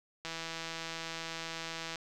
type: click train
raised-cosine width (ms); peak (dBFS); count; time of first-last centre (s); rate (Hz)
0.2; -22; 281; 0.25-1.957; 164
effects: none